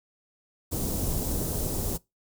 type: band-stop noise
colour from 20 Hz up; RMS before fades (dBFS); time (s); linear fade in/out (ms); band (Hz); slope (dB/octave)
pink; -29; 0.71-1.98; 20; 500 to 8000; 12
effects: noise-tail reverb RT60 0.2 s tail -22 dB re dry